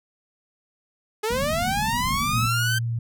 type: linear sweep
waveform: sawtooth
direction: up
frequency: 415.3 to 1569 Hz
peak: -19 dBFS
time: 1.23-2.79 s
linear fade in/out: 10 ms
type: low-pass noise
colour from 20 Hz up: white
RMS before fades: -30 dBFS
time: 1.3-2.48 s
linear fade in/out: 10 ms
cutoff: 250 Hz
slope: 96 dB/octave
type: tone with vibrato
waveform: sine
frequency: 116.4 Hz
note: A#2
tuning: 2 cents flat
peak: -23 dBFS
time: 2.33-2.99 s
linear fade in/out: 5 ms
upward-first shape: triangle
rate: 6.2 Hz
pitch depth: 9 cents each way
effects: none